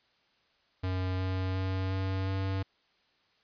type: tone with pitch steps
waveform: square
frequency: 92.8 / 93.61 / 94.42 / 95.24 / 96.07 Hz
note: F#2 / F#2 / F#2 / G2 / G2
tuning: +6 / +21 / +36 / -49 / -34 cents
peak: -30 dBFS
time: 0.83-2.63 s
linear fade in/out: 10 ms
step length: 360 ms
effects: white hiss -69 dBFS RMS until 3.43 s + resampled to 11025 Hz